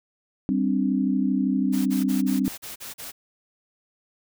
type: chord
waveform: sine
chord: G suspended fourth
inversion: none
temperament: just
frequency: 196 / 261.3 / 294 Hz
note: G3 / C4 / D4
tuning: 0 / -2 / +2 cents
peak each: -24 / -23 / -27 dBFS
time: 0.49-2.48 s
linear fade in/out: 0 ms
type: noise bursts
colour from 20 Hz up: white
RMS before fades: -37 dBFS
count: 8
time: 1.72-3.12 s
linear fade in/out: 20 ms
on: 140 ms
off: 40 ms
effects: none